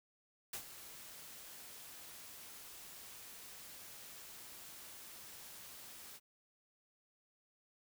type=noise with ADSR envelope; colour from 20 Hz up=white; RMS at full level=-42 dBFS; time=0.53-6.2 s; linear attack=5 ms; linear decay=85 ms; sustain=-11 dB; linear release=41 ms; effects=none